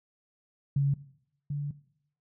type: tone pair in turn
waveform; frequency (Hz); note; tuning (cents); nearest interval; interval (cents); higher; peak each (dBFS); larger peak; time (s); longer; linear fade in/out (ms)
sine; 140 / 144.27; C#3 / D3; +18 / -30; minor second; 52; second; -22 / -29; first; 0.76-0.94 / 1.5-1.71; second; 5
effects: noise-tail reverb RT60 0.7 s tail -18 dB re dry